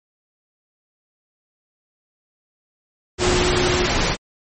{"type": "tone in noise", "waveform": "sine", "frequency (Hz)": 360.3, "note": "F#4", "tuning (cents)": -46, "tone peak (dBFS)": -20, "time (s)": [3.18, 3.89], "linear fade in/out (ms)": 50, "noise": "pink", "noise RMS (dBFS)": -19, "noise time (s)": [3.18, 4.17], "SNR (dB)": -4, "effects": ["MP3 32 kbps"]}